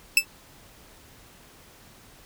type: tone with exponential decay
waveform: sawtooth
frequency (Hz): 2637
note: E7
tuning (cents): 0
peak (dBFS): -7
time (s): 0.17-0.25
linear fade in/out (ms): 2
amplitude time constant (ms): 16
effects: pink hiss -52 dBFS RMS until 2.25 s